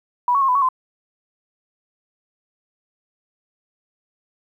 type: tone with pitch steps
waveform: sine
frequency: 979 / 1115 / 1075 / 1000 / 1118 / 1031 Hz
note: B5 / C#6 / C6 / B5 / C#6 / C6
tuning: -15 / +10 / +47 / +21 / +14 / -26 cents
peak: -14 dBFS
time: 0.28-0.688 s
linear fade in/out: 2 ms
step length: 68 ms
effects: 9-bit